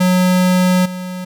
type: tone with level steps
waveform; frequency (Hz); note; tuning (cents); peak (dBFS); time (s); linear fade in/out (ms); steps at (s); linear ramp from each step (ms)
square; 182.6; F#3; -23; -11 / -24; 0-1.25; 10; 0.85; 10
effects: none